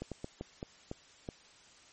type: slowing click train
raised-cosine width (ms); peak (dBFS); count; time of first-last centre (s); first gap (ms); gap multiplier
2; -25; 7; 0.02-1.288; 97; 1.31
effects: white hiss -59 dBFS RMS until 1.92 s + MP3 32 kbps